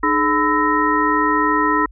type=tone cluster; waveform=sine; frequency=303.3 / 424.2 / 1007 / 1310 / 1864 Hz; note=D#4 / G#4 / B5 / E6 / A#6; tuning=-44 / +37 / +33 / -11 / -1 cents; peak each=-20 / -24 / -18 / -20 / -22 dBFS; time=0.03-1.86 s; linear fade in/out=5 ms; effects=added 50 Hz sine -39 dBFS peak until 1.91 s